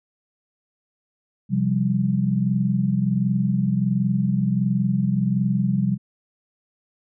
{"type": "chord", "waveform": "sine", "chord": "C suspended fourth", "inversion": "none", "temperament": "equal", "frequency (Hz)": [130.81, 174.61, 196], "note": ["C3", "F3", "G3"], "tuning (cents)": [0, 0, 0], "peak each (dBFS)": [-23, -24, -21], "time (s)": [1.49, 5.98], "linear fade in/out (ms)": 50, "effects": []}